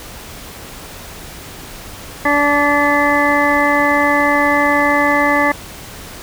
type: harmonic tone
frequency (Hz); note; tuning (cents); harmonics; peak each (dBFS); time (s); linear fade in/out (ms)
289.4; D4; -25; 1 / 2 / 3 / 4 / 6 / 7; -18 / -18 / -18 / -18 / -18 / -18; 2.25-5.52; 5
effects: pink hiss -33 dBFS RMS until 6.22 s